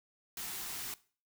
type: band-stop noise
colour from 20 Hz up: white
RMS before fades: -41 dBFS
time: 0.37-0.94 s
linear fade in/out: 2 ms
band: 450 to 660 Hz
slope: 96 dB/octave
effects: noise-tail reverb RT60 0.4 s tail -19 dB re dry